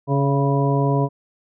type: harmonic tone with a mistuned harmonic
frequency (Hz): 140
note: C#3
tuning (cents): +18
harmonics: 1 / 2 / 3 / 4 / 5 / 7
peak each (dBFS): -18 / -24 / -24 / -28 / -27 / -26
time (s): 0.07-1.09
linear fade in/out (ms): 50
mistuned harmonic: 5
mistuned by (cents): -40
effects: none